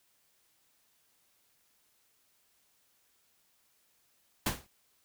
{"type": "noise with exponential decay", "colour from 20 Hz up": "pink", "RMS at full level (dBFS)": -26, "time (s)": [4.46, 4.67], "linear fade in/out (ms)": 5, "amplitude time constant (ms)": 44, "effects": ["white hiss -71 dBFS RMS until 5.04 s"]}